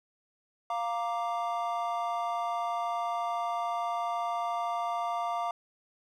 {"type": "chord", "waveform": "triangle", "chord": "Bb major", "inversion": "second", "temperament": "equal", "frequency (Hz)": [698.5, 932.3, 1174.7], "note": ["F5", "Bb5", "D6"], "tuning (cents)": [0, 0, 0], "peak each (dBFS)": [-30, -34, -33], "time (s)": [0.7, 5.51], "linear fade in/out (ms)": 2, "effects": []}